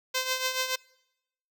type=tone with tremolo; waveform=5% pulse; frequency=516 Hz; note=C5; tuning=24 cents flat; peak=-13 dBFS; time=0.14-0.76 s; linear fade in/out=10 ms; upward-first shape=triangle; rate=7 Hz; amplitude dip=70%; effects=noise-tail reverb RT60 0.9 s tail -25 dB re dry